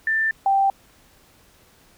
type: tone pair in turn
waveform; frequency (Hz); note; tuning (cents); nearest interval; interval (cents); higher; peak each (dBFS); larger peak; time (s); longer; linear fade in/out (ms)
sine; 1779 / 783.8; A6 / G5; +19 / 0; octave + major second; 1419; first; -18 / -15; second; 0.07-0.31 / 0.46-0.7; neither; 2
effects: pink hiss -55 dBFS RMS until 1.97 s

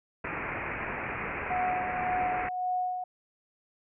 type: low-pass noise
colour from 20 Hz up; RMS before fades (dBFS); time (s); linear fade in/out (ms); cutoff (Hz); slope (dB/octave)
white; -35; 0.24-2.49; 5; 2500; 96
type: tone with tremolo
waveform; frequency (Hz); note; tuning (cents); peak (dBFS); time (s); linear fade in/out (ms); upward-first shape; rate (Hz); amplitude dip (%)
sine; 731; F#5; -21; -26; 1.5-3.04; 5; sine; 1.8; 50
effects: none

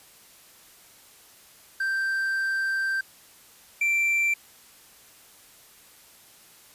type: tone pair in turn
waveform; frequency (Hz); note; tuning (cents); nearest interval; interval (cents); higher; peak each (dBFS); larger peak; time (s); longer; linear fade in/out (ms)
triangle; 1568 / 2349; G6 / D7; 0 / 0; perfect fifth; 700; second; -22 / -19; second; 1.8-3.01 / 3.81-4.34; first; 5
effects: white hiss -53 dBFS RMS until 6.74 s + resampled to 32000 Hz

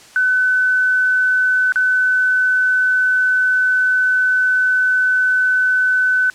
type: tone with dropouts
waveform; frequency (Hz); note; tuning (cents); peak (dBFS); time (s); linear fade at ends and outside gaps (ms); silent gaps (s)
sine; 1508; F#6; +32; -12; 0.16-6.3; 1; 1.722-1.758
effects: white hiss -43 dBFS RMS until 6.34 s + low-pass 8000 Hz 12 dB/octave

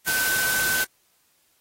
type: tone in noise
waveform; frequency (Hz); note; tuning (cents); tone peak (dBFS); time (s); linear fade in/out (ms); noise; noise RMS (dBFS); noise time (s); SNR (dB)
sine; 1525; G6; -48; -23; 0.06-0.85; 20; white; -26; 0.06-0.85; 0
effects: white hiss -65 dBFS RMS until 1.6 s + AAC 48 kbps

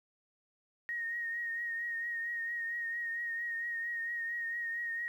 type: tone with vibrato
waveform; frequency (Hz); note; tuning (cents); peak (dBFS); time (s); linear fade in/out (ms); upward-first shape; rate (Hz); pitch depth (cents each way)
sine; 1867; A#6; +2; -34; 0.89-5.08; 0; triangle; 4.4; 37
effects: 11-bit

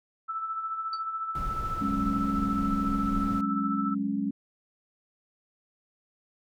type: tone with tremolo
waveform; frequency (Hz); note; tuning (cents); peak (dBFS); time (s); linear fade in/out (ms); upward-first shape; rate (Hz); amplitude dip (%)
sine; 1318.5; E6; 0; -28; 0.28-3.95; 20; sine; 14; 50
type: tone with exponential decay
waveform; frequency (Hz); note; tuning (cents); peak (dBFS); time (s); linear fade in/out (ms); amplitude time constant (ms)
sine; 4572; D8; -47; -33; 0.93-1.03; 2; 20
type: noise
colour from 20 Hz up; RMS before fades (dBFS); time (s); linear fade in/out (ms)
brown; -35; 1.35-3.41; 2
type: chord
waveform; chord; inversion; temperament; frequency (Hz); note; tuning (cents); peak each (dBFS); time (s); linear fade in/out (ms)
sine; F# suspended second; none; equal; 185 / 207.7 / 277.2; F#3 / G#3 / C#4; 0 / 0 / 0; -35 / -29 / -30; 1.81-4.31; 5
effects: none

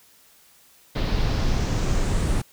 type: noise with low-pass filter sweep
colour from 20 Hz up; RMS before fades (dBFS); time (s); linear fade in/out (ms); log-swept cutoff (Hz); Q
brown; -22; 0.95-2.42; 10; 4000 to 9600; 2.4
effects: white hiss -55 dBFS RMS until 2.52 s

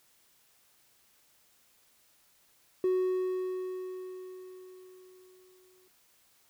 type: tone with exponential decay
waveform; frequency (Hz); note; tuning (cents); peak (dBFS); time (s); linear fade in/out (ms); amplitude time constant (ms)
triangle; 370; F#4; 0; -21; 2.84-5.88; 2; 660
effects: tanh soft clip ceiling -19 dBFS + white hiss -66 dBFS RMS until 6.49 s

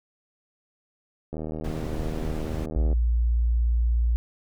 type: click train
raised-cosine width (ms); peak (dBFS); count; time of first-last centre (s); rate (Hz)
2; -20; 126; 1.33-2.928; 78.2
type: noise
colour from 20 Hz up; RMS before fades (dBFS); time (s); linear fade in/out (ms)
brown; -31; 1.64-2.66; 5
type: tone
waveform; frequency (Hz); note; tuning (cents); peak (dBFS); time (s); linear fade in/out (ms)
sine; 58.4; A#1; +4; -19; 2.76-4.16; 0
effects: none

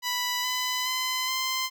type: tone with pitch steps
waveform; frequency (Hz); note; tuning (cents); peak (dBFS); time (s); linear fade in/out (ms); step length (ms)
10% pulse; 987.8 / 1004.5 / 1021.5 / 1038.7; B5 / B5 / C6 / C6; 0 / +29 / -42 / -13; -18; 0.02-1.7; 50; 420
effects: none

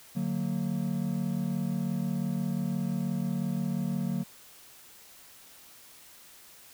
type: chord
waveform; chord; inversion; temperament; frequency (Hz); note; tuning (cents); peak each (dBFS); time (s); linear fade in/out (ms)
triangle; D augmented; none; just; 146.83 / 183.54 / 229.4; D3 / F#3 / A#3; 0 / -14 / -28; -32 / -29 / -31; 0.15-4.24; 20
effects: white hiss -53 dBFS RMS until 6.73 s

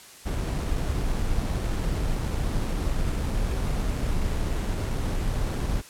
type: noise with sample-and-hold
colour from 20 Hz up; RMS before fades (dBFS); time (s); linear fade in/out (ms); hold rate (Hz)
brown; -26; 0.25-5.82; 20; 4900
effects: white hiss -47 dBFS RMS until 5.89 s + low-pass 11000 Hz 12 dB/octave

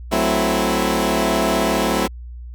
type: chord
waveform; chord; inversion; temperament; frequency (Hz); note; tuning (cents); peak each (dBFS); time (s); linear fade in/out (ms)
15% pulse; F# half-diminished seventh; none; equal with one note detuned; 185 / 220 / 259.2 / 329.6; F#3 / A3 / C4 / E4; 0 / 0 / -16 / 0; -16; 0.11-2.08; 20
effects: added 60 Hz sine -31 dBFS peak until 2.54 s

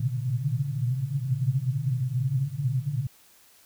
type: band-pass noise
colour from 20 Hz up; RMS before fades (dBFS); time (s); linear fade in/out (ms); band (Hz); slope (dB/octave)
white; -27; 0-3.07; 5; 120 to 140; 96
effects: white hiss -57 dBFS RMS until 3.65 s

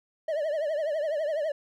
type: tone with vibrato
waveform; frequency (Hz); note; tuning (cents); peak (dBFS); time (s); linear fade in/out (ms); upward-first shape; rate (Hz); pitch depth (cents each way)
triangle; 610; D#5; -34; -24; 0.28-1.52; 5; triangle; 12; 140
effects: none

